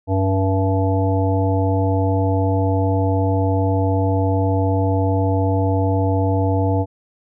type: harmonic tone with a mistuned harmonic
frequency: 96 Hz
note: G2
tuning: 36 cents flat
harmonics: 1 / 3 / 5 / 7 / 9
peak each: -17 / -22 / -24 / -25 / -27 dBFS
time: 0.07-6.86 s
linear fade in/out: 50 ms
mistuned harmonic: 3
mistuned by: -16 cents
effects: none